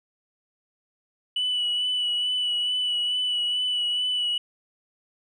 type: tone with vibrato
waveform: sine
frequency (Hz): 2960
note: F#7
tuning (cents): 0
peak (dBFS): -21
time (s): 1.36-4.38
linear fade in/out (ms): 5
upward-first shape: sine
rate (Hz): 2.3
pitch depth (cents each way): 21
effects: tanh soft clip ceiling -20 dBFS